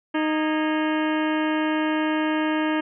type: harmonic tone with a mistuned harmonic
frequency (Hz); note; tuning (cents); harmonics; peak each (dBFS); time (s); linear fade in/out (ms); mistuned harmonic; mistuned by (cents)
309.6; D#4; -9; 1 / 2 / 3 / 4 / 5 / 6 / 7 / 8 / 9 / 10; -22 / -30 / -30 / -34 / -32 / -37 / -37 / -41 / -38 / -40; 0.14-2.81; 10; 5; +97
effects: none